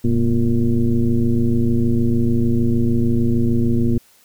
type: tone with frequency modulation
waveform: sine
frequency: 125.3 Hz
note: B2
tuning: 25 cents sharp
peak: -13 dBFS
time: 0.04-3.98 s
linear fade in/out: 5 ms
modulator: 112 Hz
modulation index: 1.7
effects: white hiss -53 dBFS RMS until 4.24 s